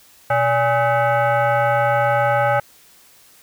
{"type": "tone with frequency modulation", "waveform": "sine", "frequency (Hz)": 123.47, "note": "B2", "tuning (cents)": 0, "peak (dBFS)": -14, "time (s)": [0.3, 2.6], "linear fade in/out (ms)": 5, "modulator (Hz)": 700, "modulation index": 1.9, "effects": ["white hiss -50 dBFS RMS until 3.42 s"]}